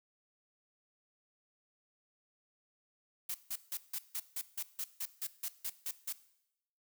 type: noise bursts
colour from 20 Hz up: blue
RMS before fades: -38 dBFS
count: 14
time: 3.29-6.126 s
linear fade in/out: 5 ms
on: 54 ms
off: 160 ms
effects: noise-tail reverb RT60 0.8 s tail -17 dB re dry